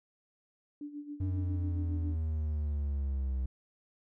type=tone with tremolo; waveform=sine; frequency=292.3 Hz; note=D4; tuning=8 cents flat; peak=-37 dBFS; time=0.81-2.15 s; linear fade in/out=2 ms; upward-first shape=sine; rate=7.3 Hz; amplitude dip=70%
type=linear sweep; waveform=triangle; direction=down; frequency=92.5 to 63.8 Hz; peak=-28 dBFS; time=1.2-3.46 s; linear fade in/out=5 ms
effects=none